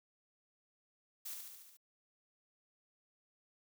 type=noise with echo; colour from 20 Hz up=blue; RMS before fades=-44 dBFS; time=1.25-1.34 s; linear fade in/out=10 ms; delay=72 ms; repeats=6; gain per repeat=-3 dB; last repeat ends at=1.772 s; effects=none